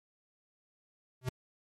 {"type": "tone with exponential growth", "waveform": "square", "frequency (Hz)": 127.4, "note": "C3", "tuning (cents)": -46, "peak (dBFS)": -28, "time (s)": [1.21, 1.29], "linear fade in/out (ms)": 5, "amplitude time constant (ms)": 16, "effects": ["MP3 64 kbps"]}